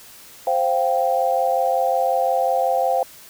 sine chord, C suspended fourth, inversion none, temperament equal, 523.3 / 698.5 / 784 Hz, C5 / F5 / G5, 0 / 0 / 0 cents, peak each -21 dBFS, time 0.47-3.03 s, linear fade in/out 2 ms, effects white hiss -44 dBFS RMS until 3.29 s

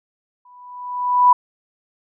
sine tone with exponential growth, 987.8 Hz, B5, in tune, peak -6 dBFS, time 0.45-1.33 s, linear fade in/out 5 ms, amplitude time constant 190 ms, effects none

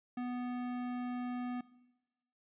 sine tone with tanh clipping, 246.9 Hz, B3, in tune, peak -38 dBFS, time 0.17-1.61 s, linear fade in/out 5 ms, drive 18 dB, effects noise-tail reverb RT60 1.0 s tail -19 dB re dry + resampled to 8000 Hz

